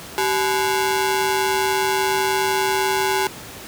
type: ring-modulated tone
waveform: sawtooth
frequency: 620 Hz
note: D#5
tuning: 6 cents flat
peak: -11 dBFS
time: 0.18-3.27 s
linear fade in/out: 0 ms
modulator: 235 Hz
effects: pink hiss -36 dBFS RMS until 3.67 s + high-pass 80 Hz 12 dB/octave